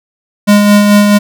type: tone with tremolo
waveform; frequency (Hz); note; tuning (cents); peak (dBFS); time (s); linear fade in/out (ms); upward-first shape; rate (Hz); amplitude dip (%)
square; 205.9; G#3; -15; -3; 0.47-1.19; 20; sine; 4.6; 35
effects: none